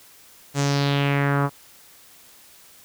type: tone with low-pass filter sweep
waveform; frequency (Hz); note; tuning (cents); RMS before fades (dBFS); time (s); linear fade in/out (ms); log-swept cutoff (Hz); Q
sawtooth; 141.3; C#3; +34; -21; 0.54-1.5; 50; 7800 to 1100; 2.9
effects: white hiss -50 dBFS RMS until 2.84 s